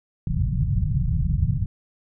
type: low-pass noise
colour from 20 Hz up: white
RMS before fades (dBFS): -22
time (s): 0.27-1.66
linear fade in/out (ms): 2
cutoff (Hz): 160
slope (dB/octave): 48
effects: none